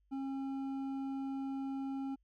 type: tone with hard clipping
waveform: sine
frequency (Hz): 270.7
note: C#4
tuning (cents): -41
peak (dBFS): -38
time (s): 0.11-2.16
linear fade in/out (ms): 20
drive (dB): 7
effects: added 50 Hz sine -70 dBFS peak until 2.23 s